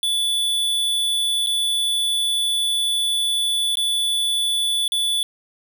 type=tone with dropouts; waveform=square; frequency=3462 Hz; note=A7; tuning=29 cents flat; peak=-19 dBFS; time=0.03-5.23 s; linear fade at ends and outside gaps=1 ms; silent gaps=1.463-1.47 / 3.755-3.771 / 4.879-4.92 s; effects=none